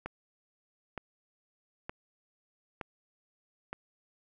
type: click train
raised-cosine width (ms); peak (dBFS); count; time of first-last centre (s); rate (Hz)
0.5; -22; 5; 0.06-3.73; 1.09
effects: none